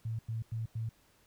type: tone bursts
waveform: sine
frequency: 112.7 Hz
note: A2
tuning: 42 cents sharp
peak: -33 dBFS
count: 4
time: 0.05-0.892 s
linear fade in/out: 5 ms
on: 140 ms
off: 94 ms
effects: pink hiss -67 dBFS RMS until 1.26 s